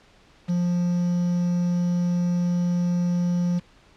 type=tone with quantisation; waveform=triangle; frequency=175.7 Hz; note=F3; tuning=11 cents sharp; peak=-18 dBFS; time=0.48-3.6 s; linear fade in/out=20 ms; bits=7; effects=pink hiss -55 dBFS RMS until 3.96 s + low-pass 5000 Hz 12 dB/octave